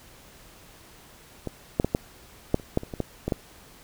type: clicks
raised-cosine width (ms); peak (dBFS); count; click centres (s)
2; -17 / -7 / -10 / -8 / -6 / -29 / -8 / -23 / -20 / -12 / -13 / -10; 12; 1.473 / 1.799 / 1.846 / 1.949 / 2.544 / 2.598 / 2.774 / 2.834 / 2.938 / 3.003 / 3.28 / 3.322
effects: pink hiss -51 dBFS RMS until 3.83 s